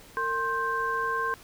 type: tone cluster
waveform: sine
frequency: 456.5 / 1058 / 1564 Hz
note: A#4 / C6 / G6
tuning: -36 / +19 / -4 cents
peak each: -34 / -28 / -30 dBFS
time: 0.17-1.34 s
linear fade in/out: 0 ms
effects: pink hiss -51 dBFS RMS until 1.43 s